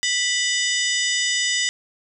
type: harmonic tone with a mistuned harmonic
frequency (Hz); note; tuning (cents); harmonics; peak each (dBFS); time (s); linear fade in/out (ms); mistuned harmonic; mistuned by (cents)
987.8; B5; 0; 2 / 3 / 4 / 5 / 6 / 7 / 8; -24 / -26 / -27 / -28 / -29 / -29 / -30; 0.03-1.69; 0; 4; -150
effects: none